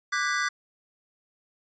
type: chord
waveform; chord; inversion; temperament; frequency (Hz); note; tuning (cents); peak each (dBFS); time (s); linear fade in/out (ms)
square; G# half-diminished seventh; second; equal with one note detuned; 1174.7 / 1480 / 1627 / 1975.5; D6 / F#6 / G#6 / B6; 0 / 0 / -36 / 0; -31; 0.12-0.49; 10
effects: resampled to 16000 Hz

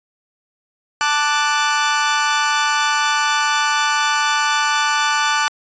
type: chord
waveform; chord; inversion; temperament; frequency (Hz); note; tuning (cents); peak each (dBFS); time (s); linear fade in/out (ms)
sawtooth; D major; second; equal; 880 / 1174.7 / 1480; A5 / D6 / F#6; 0 / 0 / 0; -16; 1.01-5.48; 0
effects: resampled to 16000 Hz

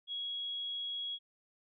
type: tone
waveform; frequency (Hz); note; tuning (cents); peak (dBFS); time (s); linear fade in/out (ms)
sine; 3322; G#7; 0; -36; 0.07-1.19; 50
effects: none

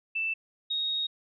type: tone pair in turn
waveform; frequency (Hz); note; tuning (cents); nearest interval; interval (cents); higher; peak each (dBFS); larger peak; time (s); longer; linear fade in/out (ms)
sine; 2653 / 3752; E7 / A#7; +10 / +11; tritone; 601; second; -27; neither; 0.15-0.34 / 0.7-1.07; second; 10
effects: none

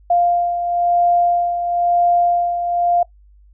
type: beating tone pair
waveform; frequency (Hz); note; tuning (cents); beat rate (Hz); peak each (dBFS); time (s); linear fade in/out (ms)
sine; 698.5 / 699.5; F5 / F5; 0 / +3; 1; -14 / -22; 0.1-3.03; 5
effects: noise-tail reverb RT60 0.1 s tail -20 dB re dry + added 50 Hz sine -45 dBFS peak until 3.53 s

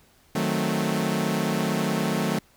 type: chord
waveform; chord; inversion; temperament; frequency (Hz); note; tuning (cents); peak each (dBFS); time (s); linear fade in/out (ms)
sawtooth; D# diminished seventh; none; equal; 155.56 / 185 / 220 / 261.6; D#3 / F#3 / A3 / C4; 0 / 0 / 0 / 0; -25 / -24 / -23 / -28; 0.35-2.39; 5
effects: pink hiss -59 dBFS RMS until 2.56 s

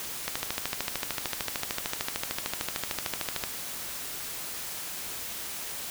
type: click train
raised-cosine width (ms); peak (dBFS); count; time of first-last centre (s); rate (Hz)
0.2; -11; 43; 0.28-3.438; 13.3
effects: white hiss -37 dBFS RMS until 5.9 s

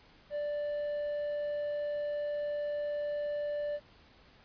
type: tone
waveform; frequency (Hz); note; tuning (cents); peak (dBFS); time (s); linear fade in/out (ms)
triangle; 587.3; D5; 0; -30; 0.3-3.8; 50
effects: pink hiss -60 dBFS RMS until 4.44 s + resampled to 11025 Hz

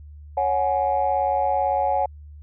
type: chord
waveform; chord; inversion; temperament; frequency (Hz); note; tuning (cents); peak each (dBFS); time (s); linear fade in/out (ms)
sine; C# suspended fourth; none; equal with one note detuned; 554.4 / 740 / 837.8; C#5 / F#5 / G#5; 0 / 0 / +15; -24 / -22 / -22; 0.37-2.06; 5
effects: tanh soft clip ceiling -11 dBFS + added 74 Hz sine -39 dBFS peak until 2.42 s

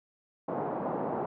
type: band-pass noise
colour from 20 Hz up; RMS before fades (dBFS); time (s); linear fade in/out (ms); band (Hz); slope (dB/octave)
white; -33; 0.48-1.26; 5; 150 to 850; 24
effects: none

